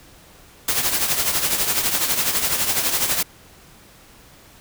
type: noise with tremolo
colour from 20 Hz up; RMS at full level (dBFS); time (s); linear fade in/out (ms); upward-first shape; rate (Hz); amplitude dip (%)
white; -18; 0.68-3.23; 5; triangle; 12; 65
effects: pink hiss -48 dBFS RMS until 4.6 s